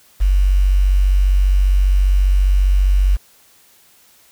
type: tone with quantisation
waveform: sine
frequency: 47.45 Hz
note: F#1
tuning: 44 cents sharp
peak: -10 dBFS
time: 0.2-3.17 s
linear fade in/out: 20 ms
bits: 6
effects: white hiss -51 dBFS RMS until 4.31 s